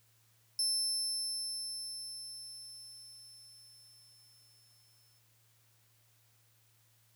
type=tone with exponential decay; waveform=30% pulse; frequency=5300 Hz; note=E8; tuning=9 cents sharp; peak=-25 dBFS; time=0.59-5.19 s; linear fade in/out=1 ms; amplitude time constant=1000 ms; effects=added 113 Hz sine -70 dBFS peak until 7.15 s + white hiss -70 dBFS RMS until 7.15 s